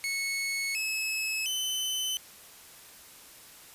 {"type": "tone with pitch steps", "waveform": "sawtooth", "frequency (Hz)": [2200, 2586, 3040], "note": ["C#7", "E7", "F#7"], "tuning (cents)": [-14, -34, 46], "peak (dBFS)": -26, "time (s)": [0.04, 2.17], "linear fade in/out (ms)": 0, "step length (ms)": 710, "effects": ["white hiss -51 dBFS RMS until 3.74 s", "resampled to 32000 Hz"]}